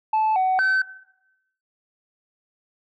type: tone with pitch steps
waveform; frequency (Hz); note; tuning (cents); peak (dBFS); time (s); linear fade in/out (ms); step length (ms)
sine; 871 / 750 / 1532; A5 / F#5 / G6; -18 / +23 / -40; -15; 0.13-0.82; 5; 230
effects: noise-tail reverb RT60 0.8 s tail -17 dB re dry + tanh soft clip ceiling -16 dBFS